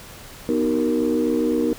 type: chord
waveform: sine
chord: B major seventh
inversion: none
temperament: equal with one note detuned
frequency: 246.9 / 311.1 / 378.9 / 466.2 Hz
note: B3 / D#4 / F#4 / A#4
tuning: 0 / 0 / +41 / 0 cents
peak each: -22 / -21 / -26 / -22 dBFS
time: 0.49-1.73 s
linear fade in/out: 0 ms
effects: tanh soft clip ceiling -11 dBFS + pink hiss -41 dBFS RMS until 1.78 s

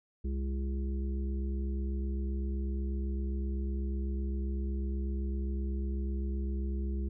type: harmonic tone with a mistuned harmonic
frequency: 67.9 Hz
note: C#2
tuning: 35 cents flat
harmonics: 1 / 3 / 5 / 6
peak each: -31 / -40 / -44 / -50 dBFS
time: 0.24-7.09 s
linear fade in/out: 10 ms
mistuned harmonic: 1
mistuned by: -60 cents
effects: none

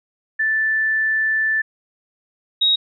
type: tone pair in turn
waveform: sine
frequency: 1760 / 3787 Hz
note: A6 / A#7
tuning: 0 / +27 cents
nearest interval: octave + minor second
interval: 1327 cents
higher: second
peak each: -16 / -13 dBFS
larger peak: second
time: 0.39-1.62 / 2.61-2.76 s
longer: first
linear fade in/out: 10 ms
effects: none

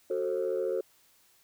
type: chord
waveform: sine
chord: F# diminished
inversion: none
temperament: just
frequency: 370 / 444 / 532.8 Hz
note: F#4 / A4 / C5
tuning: 0 / +16 / +31 cents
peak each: -31 dBFS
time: 0.1-0.81 s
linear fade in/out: 5 ms
effects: tanh soft clip ceiling -22 dBFS + white hiss -64 dBFS RMS until 1.43 s

